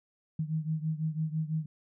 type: beating tone pair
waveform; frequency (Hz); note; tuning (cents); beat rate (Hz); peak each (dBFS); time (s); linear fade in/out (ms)
sine; 155.56 / 161.56; D#3 / E3; 0 / -35; 6; -31 / -34; 0.39-1.66; 5
effects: none